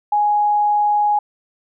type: tone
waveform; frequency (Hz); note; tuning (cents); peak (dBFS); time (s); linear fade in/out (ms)
sine; 832; G#5; +3; -13; 0.12-1.19; 5
effects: none